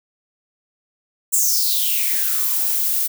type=noise with high-pass filter sweep; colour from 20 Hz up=violet; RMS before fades=-19 dBFS; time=1.32-3.08 s; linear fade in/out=20 ms; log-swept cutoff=7900 to 360 Hz; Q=6; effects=none